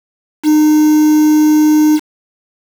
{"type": "tone with quantisation", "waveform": "triangle", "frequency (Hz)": 305.3, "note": "D#4", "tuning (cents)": -33, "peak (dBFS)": -4, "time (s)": [0.43, 2], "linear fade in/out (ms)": 50, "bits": 4, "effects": []}